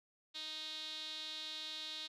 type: tone with band-pass filter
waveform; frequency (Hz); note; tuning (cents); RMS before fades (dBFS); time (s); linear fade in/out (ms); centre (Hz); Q
sawtooth; 311.1; D#4; 0; -45; 0.34-2.08; 20; 3800; 7
effects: none